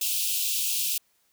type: high-pass noise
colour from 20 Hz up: white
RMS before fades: -27 dBFS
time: 0.01-0.98 s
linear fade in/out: 5 ms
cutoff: 2500 Hz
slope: 96 dB/octave
effects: white hiss -68 dBFS RMS until 1.32 s